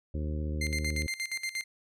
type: harmonic tone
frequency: 76.1 Hz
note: D#2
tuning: 38 cents flat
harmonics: 1 / 2 / 3 / 4 / 5 / 6 / 7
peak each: -31 / -39 / -41 / -42 / -46 / -50 / -47 dBFS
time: 0.14-1.07 s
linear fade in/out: 5 ms
type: tone with tremolo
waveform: sawtooth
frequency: 2093 Hz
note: C7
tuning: in tune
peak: -27 dBFS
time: 0.61-1.64 s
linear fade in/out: 5 ms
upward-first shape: square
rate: 8.5 Hz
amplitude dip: 80%
effects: low-pass 11000 Hz 12 dB/octave